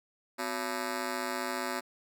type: ring-modulated tone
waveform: 10% pulse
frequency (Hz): 311.6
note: D#4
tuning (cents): +3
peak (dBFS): -21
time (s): 0.38-1.81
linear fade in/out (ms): 20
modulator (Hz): 57.4
effects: none